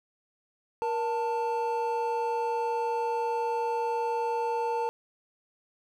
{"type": "tone pair together", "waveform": "triangle", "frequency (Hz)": [471.5, 890], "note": ["A#4", "A5"], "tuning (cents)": [20, 20], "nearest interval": "major seventh", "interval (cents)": 1100, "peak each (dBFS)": [-28, -27], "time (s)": [0.82, 4.89], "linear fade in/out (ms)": 0, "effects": []}